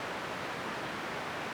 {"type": "band-pass noise", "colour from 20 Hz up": "white", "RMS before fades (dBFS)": -38, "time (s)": [0, 1.53], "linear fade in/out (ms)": 2, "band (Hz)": [120, 1600], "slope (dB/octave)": 12, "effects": []}